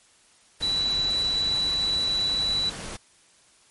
sine tone in noise, 3951 Hz, B7, in tune, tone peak -22 dBFS, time 0.62-2.7 s, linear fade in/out 10 ms, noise pink, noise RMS -36 dBFS, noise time 0.6-2.97 s, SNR +11 dB, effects white hiss -58 dBFS RMS until 3.7 s + MP3 48 kbps

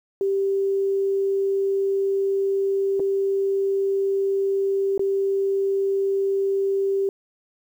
sine tone with dropouts, 392 Hz, G4, in tune, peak -19 dBFS, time 0.21-7.09 s, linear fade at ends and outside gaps 1 ms, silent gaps 2.996-3.001 / 4.978-4.994 s, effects 9-bit

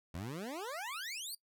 20% pulse exponential sweep, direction up, 77.78 to 4841 Hz, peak -35 dBFS, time 0.14-1.35 s, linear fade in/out 5 ms, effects noise-tail reverb RT60 0.1 s tail -20 dB re dry

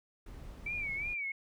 brown noise, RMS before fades -47 dBFS, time 0.26-1.14 s, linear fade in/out 5 ms
sine tone with vibrato, 2300 Hz, D7, 37 cents flat, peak -34 dBFS, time 0.66-1.32 s, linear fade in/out 5 ms, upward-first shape sine, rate 2.8 Hz, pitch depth 100 cents each way
effects none

